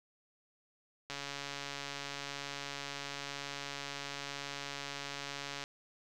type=click train; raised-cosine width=0.2 ms; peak=-23 dBFS; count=641; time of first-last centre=1.1-5.639 s; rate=141 Hz; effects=none